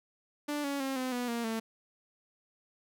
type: tone with pitch steps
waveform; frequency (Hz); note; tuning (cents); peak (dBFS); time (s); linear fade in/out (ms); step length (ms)
sawtooth; 293.7 / 280.8 / 268.4 / 256.6 / 245.3 / 234.5 / 224.1; D4 / C#4 / C4 / C4 / B3 / A#3 / A3; 0 / +22 / +44 / -34 / -12 / +11 / +32; -28; 0.48-1.6; 10; 160
effects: none